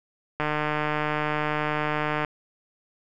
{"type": "click train", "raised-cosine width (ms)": 0.5, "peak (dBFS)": -11, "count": 280, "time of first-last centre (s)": [0.4, 2.248], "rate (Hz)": 151, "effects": []}